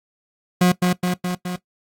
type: tone with echo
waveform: 40% pulse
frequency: 180 Hz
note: F#3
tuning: 47 cents flat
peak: -11 dBFS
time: 0.61-0.72 s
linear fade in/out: 5 ms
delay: 210 ms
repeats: 4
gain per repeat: -3 dB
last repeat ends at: 1.56 s
effects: noise-tail reverb RT60 0.1 s tail -18 dB re dry + AAC 48 kbps